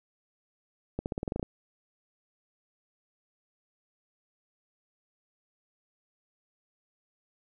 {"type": "accelerating click train", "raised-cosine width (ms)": 2, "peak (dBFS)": -18, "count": 10, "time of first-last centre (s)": [0.99, 1.429], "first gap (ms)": 69, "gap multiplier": 0.91, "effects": []}